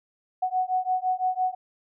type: beating tone pair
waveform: sine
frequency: 738 / 743.9 Hz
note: F#5 / F#5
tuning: -5 / +9 cents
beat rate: 5.9 Hz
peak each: -26 dBFS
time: 0.42-1.55 s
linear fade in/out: 10 ms
effects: none